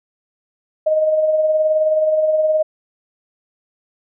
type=tone with tremolo; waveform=sine; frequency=622.3 Hz; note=D#5; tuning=in tune; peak=-11 dBFS; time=0.86-2.63 s; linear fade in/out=10 ms; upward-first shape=sine; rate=19 Hz; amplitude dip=40%; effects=none